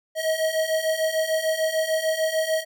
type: beating tone pair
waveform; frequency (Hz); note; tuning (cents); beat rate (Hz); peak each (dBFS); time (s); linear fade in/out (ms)
square; 632 / 638.7; D#5 / D#5; +27 / +45; 6.7; -27 / -24; 0.15-2.65; 50
effects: none